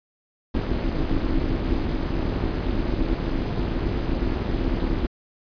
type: noise with amplitude modulation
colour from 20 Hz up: brown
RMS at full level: -20 dBFS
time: 0.54-5.07 s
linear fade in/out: 10 ms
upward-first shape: sine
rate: 297 Hz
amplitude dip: 90%
effects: resampled to 11025 Hz